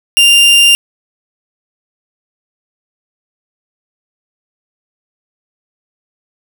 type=tone; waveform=40% pulse; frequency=2794 Hz; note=F7; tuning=in tune; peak=-3 dBFS; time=0.17-0.75 s; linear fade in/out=0 ms; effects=none